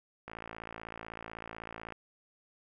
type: click train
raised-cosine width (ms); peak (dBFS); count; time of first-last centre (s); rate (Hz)
0.5; -27; 93; 0.28-1.923; 56
effects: none